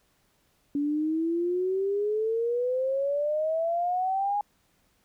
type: exponential sweep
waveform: sine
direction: up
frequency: 284.1 to 830.6 Hz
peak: -24 dBFS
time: 0.75-4.41 s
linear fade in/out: 2 ms
effects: pink hiss -68 dBFS RMS until 5.04 s